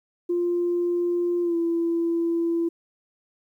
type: tone with pitch glide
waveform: sine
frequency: 349.2 to 336.3 Hz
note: F4 to E4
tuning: 0 to +35 cents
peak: -20 dBFS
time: 0.29-2.69 s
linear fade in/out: 10 ms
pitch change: -65 cents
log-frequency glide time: 1.42-1.56 s
effects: tanh soft clip ceiling -16 dBFS + 10-bit